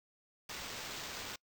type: noise with sample-and-hold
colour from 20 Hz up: blue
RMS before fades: -44 dBFS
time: 0.49-1.36 s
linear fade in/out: 5 ms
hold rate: 11025 Hz
effects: noise-tail reverb RT60 0.1 s tail -26 dB re dry